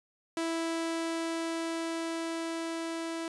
sawtooth tone with level ramp, 329.6 Hz, E4, in tune, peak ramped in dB -26 to -30 dBFS, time 0.37-3.28 s, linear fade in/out 2 ms, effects resampled to 24000 Hz

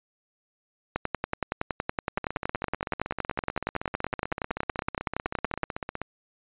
two click trains, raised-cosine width 0.5 ms, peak -11 / -16 dBFS, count 51 / 62, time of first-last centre 0.96-5.633 / 2.18-6.016 s, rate 10.7 / 15.9 Hz, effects resampled to 8000 Hz

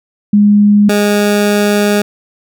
sine / 20% pulse tone pair in turn, 206.2 / 206.2 Hz, G#3 / G#3, -12 / -12 cents, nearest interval unison, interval 0 cents, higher neither, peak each -4 dBFS, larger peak neither, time 0.33-0.89 / 0.89-2.02 s, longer second, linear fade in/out 5 ms, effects none

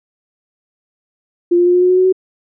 sine tone with pitch steps, 348.1 / 351.7 / 355.4 / 359.1 / 362.9 / 366.7 / 370.5 / 374.4 Hz, F4 / F4 / F4 / F4 / F#4 / F#4 / F#4 / F#4, -6 / +12 / +30 / +48 / -34 / -15 / +2 / +20 cents, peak -8 dBFS, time 1.51-2.126 s, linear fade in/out 10 ms, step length 77 ms, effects none

